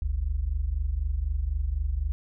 sine tone pair together, 48.12 / 72.1 Hz, G1 / D2, -31 / -31 cents, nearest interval perfect fifth, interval 700 cents, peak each -28 / -27 dBFS, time 0.02-2.12 s, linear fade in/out 0 ms, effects none

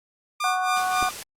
sawtooth tone with tremolo, 1200 Hz, D6, 37 cents sharp, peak -19 dBFS, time 0.4-1.11 s, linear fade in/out 5 ms, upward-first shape sine, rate 3.7 Hz, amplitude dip 85%
harmonic tone, 370 Hz, F#4, in tune, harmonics 2 / 3 / 4, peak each -24 / -29 / -30 dBFS, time 0.44-1.09 s, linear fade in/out 2 ms
white noise, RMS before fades -35 dBFS, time 0.76-1.23 s, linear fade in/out 2 ms
clicks, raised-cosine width 2 ms, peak -21 dBFS, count 2, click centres 1.025 / 1.028 s
effects low-pass 11000 Hz 12 dB/octave + Opus 48 kbps

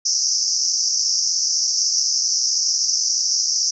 white band-pass noise, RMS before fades -20 dBFS, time 0.05-3.71 s, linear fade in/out 10 ms, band 5100 to 6100 Hz, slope 96 dB/octave, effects none

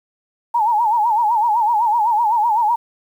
sine tone with vibrato, 895 Hz, A5, 29 cents sharp, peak -13 dBFS, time 0.54-2.76 s, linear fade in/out 10 ms, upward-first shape sine, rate 7.9 Hz, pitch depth 130 cents each way, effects 8-bit

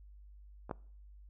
clicks, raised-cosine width 1 ms, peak -30 / -22 dBFS, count 2, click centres 0.695 / 0.712 s, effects noise-tail reverb RT60 0.5 s tail -23 dB re dry + added 50 Hz sine -52 dBFS peak until 1.29 s

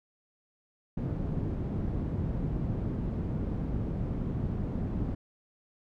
white low-pass noise, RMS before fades -32 dBFS, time 0.97-5.15 s, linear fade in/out 5 ms, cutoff 180 Hz, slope 12 dB/octave, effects none

